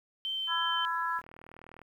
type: tone with vibrato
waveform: sine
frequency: 3100 Hz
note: G7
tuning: 20 cents flat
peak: -31 dBFS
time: 0.25-0.85 s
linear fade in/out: 0 ms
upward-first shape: triangle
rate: 3.3 Hz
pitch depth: 8 cents each way
type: harmonic tone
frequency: 334.1 Hz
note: E4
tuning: 23 cents sharp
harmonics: 3 / 4 / 5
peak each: -32 / -34 / -35 dBFS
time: 0.47-1.22 s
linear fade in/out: 50 ms
type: click train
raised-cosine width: 0.5 ms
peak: -34 dBFS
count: 26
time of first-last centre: 1.19-1.817 s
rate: 39.9 Hz
effects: 10-bit